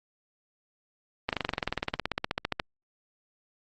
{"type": "slowing click train", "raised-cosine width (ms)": 0.3, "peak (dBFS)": -11, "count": 25, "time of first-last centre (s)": [1.29, 2.598], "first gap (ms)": 38, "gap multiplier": 1.03, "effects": ["Opus 24 kbps"]}